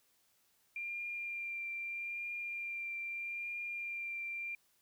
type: tone with vibrato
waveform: sine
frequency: 2385 Hz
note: D7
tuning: 26 cents sharp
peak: -38 dBFS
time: 0.76-4.55 s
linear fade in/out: 2 ms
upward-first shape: triangle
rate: 0.79 Hz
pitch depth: 18 cents each way
effects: white hiss -73 dBFS RMS until 4.81 s